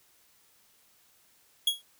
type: tone with exponential decay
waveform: 45% pulse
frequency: 3322 Hz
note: G#7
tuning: in tune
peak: -19 dBFS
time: 1.67-1.82 s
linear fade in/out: 5 ms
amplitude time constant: 32 ms
effects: white hiss -64 dBFS RMS until 1.99 s